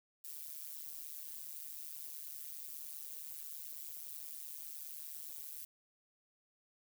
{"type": "noise with amplitude modulation", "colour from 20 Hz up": "violet", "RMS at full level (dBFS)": -43, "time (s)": [0.24, 5.65], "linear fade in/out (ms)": 5, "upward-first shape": "sine", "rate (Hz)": 150, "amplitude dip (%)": 100, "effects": []}